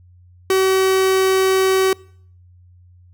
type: tone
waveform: 45% pulse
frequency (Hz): 380.2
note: F#4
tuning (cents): +47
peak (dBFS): -13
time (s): 0.5-1.93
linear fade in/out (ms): 2
effects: noise-tail reverb RT60 0.6 s tail -25 dB re dry + added 89 Hz sine -45 dBFS peak until 3.13 s